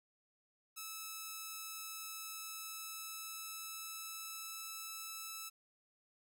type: tone with pitch glide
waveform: 5% pulse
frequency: 1304 to 1312.3 Hz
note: E6 to E6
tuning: -19 to -8 cents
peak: -33 dBFS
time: 0.76-5.5 s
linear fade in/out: 20 ms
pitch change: +11 cents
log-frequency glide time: 2.14-4.75 s
effects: none